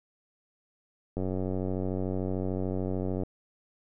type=click train; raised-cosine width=2 ms; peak=-19 dBFS; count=194; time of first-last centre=1.17-3.234 s; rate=93.5 Hz; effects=none